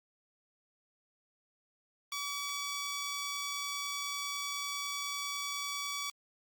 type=tone; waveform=10% pulse; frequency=1142 Hz; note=D6; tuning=49 cents flat; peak=-27 dBFS; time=2.12-6.1 s; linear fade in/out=2 ms; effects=Opus 24 kbps